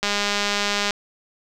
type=click train; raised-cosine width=0.2 ms; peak=-5 dBFS; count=180; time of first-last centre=0.03-0.907 s; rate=204 Hz; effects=none